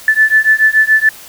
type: beating tone pair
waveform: sine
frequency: 1747 / 1754 Hz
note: A6 / A6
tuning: -13 / -6 cents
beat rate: 7 Hz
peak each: -10 dBFS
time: 0.08-1.09 s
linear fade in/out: 2 ms
effects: white hiss -35 dBFS RMS until 1.28 s